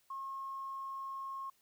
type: tone with tanh clipping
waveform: triangle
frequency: 1080 Hz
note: C#6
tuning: 45 cents flat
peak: -39 dBFS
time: 0.1-1.5 s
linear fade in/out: 5 ms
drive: 2 dB
effects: white hiss -72 dBFS RMS until 1.61 s